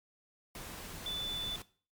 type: tone in noise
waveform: sine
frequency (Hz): 3496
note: A7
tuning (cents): -12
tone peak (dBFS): -35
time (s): 1.06-1.56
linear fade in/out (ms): 2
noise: pink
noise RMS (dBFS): -45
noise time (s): 0.55-1.62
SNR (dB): +7
effects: noise-tail reverb RT60 0.4 s tail -18 dB re dry + MP3 96 kbps